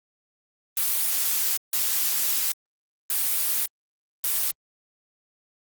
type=noise bursts at uneven times; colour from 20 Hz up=blue; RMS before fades=-24 dBFS; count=4; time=0.77-1.57 / 1.73-2.52 / 3.1-3.66 / 4.24-4.51 s; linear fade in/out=2 ms; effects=Opus 32 kbps